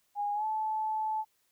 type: tone with pitch glide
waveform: sine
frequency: 821 to 868.8 Hz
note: G#5 to A5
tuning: -20 to -22 cents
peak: -29 dBFS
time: 0.15-1.25 s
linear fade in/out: 50 ms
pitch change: +98 cents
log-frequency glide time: 0.34-0.45 s
effects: white hiss -73 dBFS RMS until 1.51 s